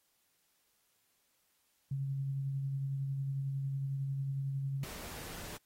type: tone with tremolo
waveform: sine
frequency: 137 Hz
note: C#3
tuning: 20 cents flat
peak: -32 dBFS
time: 1.91-4.84 s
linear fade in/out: 5 ms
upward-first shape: sine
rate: 11 Hz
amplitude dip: 25%
type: noise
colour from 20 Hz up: pink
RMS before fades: -46 dBFS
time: 4.83-5.57 s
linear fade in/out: 2 ms
effects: white hiss -75 dBFS RMS until 5.65 s + AAC 48 kbps